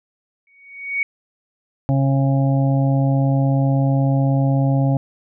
sine tone with exponential growth, 2238 Hz, C#7, 16 cents sharp, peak -15 dBFS, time 0.47-1.03 s, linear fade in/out 2 ms, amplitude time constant 120 ms
harmonic tone, 136.2 Hz, C#3, 30 cents flat, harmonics 1 / 2 / 4 / 5 / 6, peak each -15 / -21 / -27 / -29 / -31 dBFS, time 1.89-4.97 s, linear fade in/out 0 ms
effects none

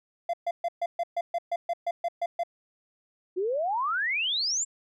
triangle tone bursts, 687 Hz, F5, 29 cents flat, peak -23 dBFS, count 13, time 0.29-2.435 s, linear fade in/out 5 ms, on 45 ms, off 130 ms
sine exponential sweep, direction up, 349.2 to 7600 Hz, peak -25 dBFS, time 3.36-4.65 s, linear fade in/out 20 ms
effects none

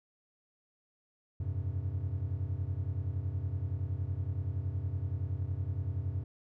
triangle chord, F suspended second, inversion none, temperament equal, 87.31 / 98 / 130.81 Hz, F2 / G2 / C3, 0 / 0 / 0 cents, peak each -34 / -33 / -38 dBFS, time 1.4-6.24 s, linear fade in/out 5 ms, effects none

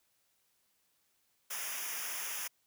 white noise with comb filter, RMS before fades -39 dBFS, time 1.5-2.48 s, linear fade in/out 10 ms, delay 0.24 ms, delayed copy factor -0.9, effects white hiss -75 dBFS RMS until 2.66 s

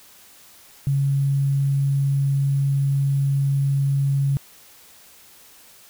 sine tone with sample-and-hold, 138.59 Hz, C#3, in tune, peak -17 dBFS, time 0.87-4.37 s, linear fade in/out 0 ms, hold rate 11025 Hz, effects white hiss -49 dBFS RMS until 5.89 s

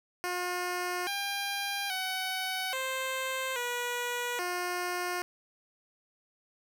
10% pulse tone with pitch steps, 357.9 / 801 / 751 / 524 / 485.2 / 356.7 Hz, F4 / G5 / F#5 / C5 / B4 / F4, +42 / +37 / +26 / +2 / -31 / +37 cents, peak -23 dBFS, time 0.24-5.22 s, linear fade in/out 0 ms, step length 830 ms, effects none

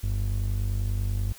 triangle ring-modulated tone, 71.5 Hz, D2, 46 cents flat, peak -19 dBFS, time 0.03-1.33 s, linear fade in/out 10 ms, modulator 25.1 Hz, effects white hiss -49 dBFS RMS until 1.38 s

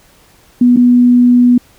sine tone with dropouts, 245 Hz, B3, 14 cents flat, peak -4 dBFS, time 0.61-1.58 s, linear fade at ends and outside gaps 5 ms, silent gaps 0.763-0.77 s, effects pink hiss -47 dBFS RMS until 1.78 s

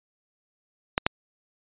clicks, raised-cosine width 0.3 ms, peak -4 dBFS, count 2, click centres 0.979 / 1.065 s, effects resampled to 8000 Hz

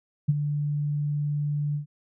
sine tone with ADSR envelope, 146.83 Hz, D3, in tune, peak -15 dBFS, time 0.28-1.86 s, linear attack 14 ms, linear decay 31 ms, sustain -9 dB, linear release 110 ms, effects none

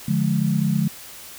sine chord, D diminished, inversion none, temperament just, 146.83 / 176.2 / 211.4 Hz, D3 / F3 / Ab3, 0 / +16 / +31 cents, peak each -22 dBFS, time 0.08-0.88 s, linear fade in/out 5 ms, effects white hiss -40 dBFS RMS until 1.38 s

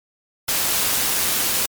white noise with amplitude modulation, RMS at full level -19 dBFS, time 0.48-1.66 s, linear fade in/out 5 ms, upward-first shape sine, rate 186 Hz, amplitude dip 30%, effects MP3 96 kbps

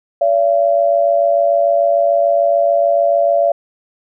sine tone pair together, 572 / 678.8 Hz, D5 / F5, -46 / -49 cents, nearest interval minor third, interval 297 cents, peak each -13 dBFS, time 0.21-3.52 s, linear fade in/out 5 ms, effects none

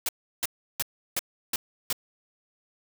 white noise bursts, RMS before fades -27 dBFS, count 6, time 0.06-1.928 s, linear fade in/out 2 ms, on 28 ms, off 340 ms, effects none

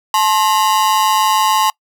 45% pulse ring-modulated tone, 967 Hz, B5, 37 cents flat, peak -8 dBFS, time 0.14-1.7 s, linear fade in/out 2 ms, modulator 96.7 Hz, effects noise-tail reverb RT60 0.1 s tail -26 dB re dry

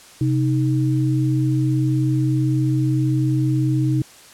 sine tone pair together, 130.31 / 311.9 Hz, C3 / D#4, -7 / +4 cents, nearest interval octave + minor third, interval 1511 cents, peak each -17 / -21 dBFS, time 0.21-4.02 s, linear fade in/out 2 ms, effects white hiss -45 dBFS RMS until 4.33 s + low-pass 10000 Hz 12 dB/octave

